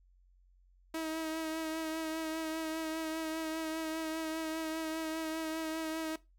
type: tone with vibrato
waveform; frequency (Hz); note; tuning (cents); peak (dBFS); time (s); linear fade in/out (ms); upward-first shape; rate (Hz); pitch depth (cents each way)
sawtooth; 319.4; D#4; +45; -31; 0.94-6.16; 5; triangle; 5; 29
effects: noise-tail reverb RT60 0.2 s tail -17 dB re dry + added 45 Hz sine -62 dBFS peak until 6.38 s